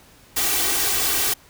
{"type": "noise with comb filter", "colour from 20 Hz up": "white", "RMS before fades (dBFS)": -21, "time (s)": [0.36, 1.34], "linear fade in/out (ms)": 10, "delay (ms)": 2.6, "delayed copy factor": 0.7, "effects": ["pink hiss -51 dBFS RMS until 1.49 s"]}